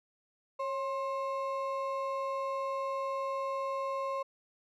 triangle ring-modulated tone, 803 Hz, G5, 41 cents sharp, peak -27 dBFS, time 0.59-4.23 s, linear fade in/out 10 ms, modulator 256 Hz, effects none

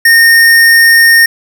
square tone, 1838 Hz, A#6, 25 cents flat, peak -3 dBFS, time 0.05-1.26 s, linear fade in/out 5 ms, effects none

